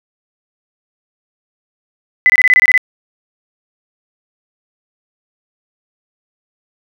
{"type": "tone bursts", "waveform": "sine", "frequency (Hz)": 2009, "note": "B6", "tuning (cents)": 29, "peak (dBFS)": -5, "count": 9, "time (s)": [2.26, 2.777], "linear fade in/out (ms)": 0, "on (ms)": 37, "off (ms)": 23, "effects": []}